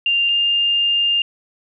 sine tone pair in turn, 2791 / 2807 Hz, F7 / F7, -2 / +8 cents, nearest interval unison, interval 10 cents, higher second, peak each -14 dBFS, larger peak neither, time 0.06-0.29 / 0.29-1.22 s, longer second, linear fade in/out 2 ms, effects none

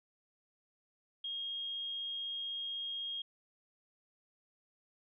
sine tone, 3252 Hz, G#7, 37 cents flat, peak -37 dBFS, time 1.24-3.22 s, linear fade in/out 5 ms, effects none

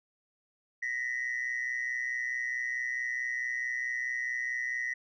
sine tone pair together, 1864 / 1988.6 Hz, A#6 / B6, -1 / +11 cents, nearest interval minor second, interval 112 cents, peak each -32 / -32 dBFS, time 0.82-4.94 s, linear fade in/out 10 ms, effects tanh soft clip ceiling -27 dBFS

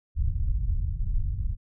pink low-pass noise, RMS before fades -26 dBFS, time 0.15-1.57 s, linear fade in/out 50 ms, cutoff 100 Hz, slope 24 dB/octave, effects none

